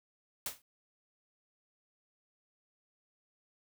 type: noise with exponential decay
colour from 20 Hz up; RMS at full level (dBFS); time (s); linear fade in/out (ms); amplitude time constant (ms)
white; -33; 0.46-0.62; 2; 33
effects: none